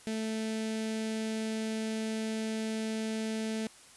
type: tone with notch filter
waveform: sawtooth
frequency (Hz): 220.1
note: A3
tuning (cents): +1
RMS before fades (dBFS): -34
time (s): 0.07-3.67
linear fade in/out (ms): 0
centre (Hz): 1100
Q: 1.1
effects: white hiss -55 dBFS RMS until 3.96 s + resampled to 24000 Hz